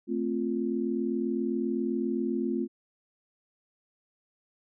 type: chord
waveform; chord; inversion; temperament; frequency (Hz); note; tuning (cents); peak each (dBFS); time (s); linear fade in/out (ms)
sine; F major; first; equal with one note detuned; 221.5 / 261.6 / 349.2; A3 / C4 / F4; +12 / 0 / 0; -31; 0.07-2.68; 50
effects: none